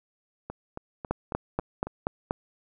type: two click trains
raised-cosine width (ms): 1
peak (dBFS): -21 / -12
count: 6 / 6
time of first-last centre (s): 0.5-1.87 / 1.11-2.309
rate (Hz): 3.65 / 4.17
effects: none